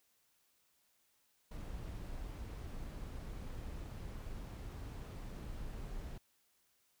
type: noise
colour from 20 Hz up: brown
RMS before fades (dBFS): -45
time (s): 1.51-6.18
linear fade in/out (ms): 5
effects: white hiss -75 dBFS RMS until 7 s